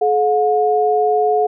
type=tone pair together; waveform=sine; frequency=427.4 / 720 Hz; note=G#4 / F#5; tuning=+50 / -47 cents; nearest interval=major sixth; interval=903 cents; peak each=-15 dBFS; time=0.01-1.47 s; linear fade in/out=10 ms; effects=none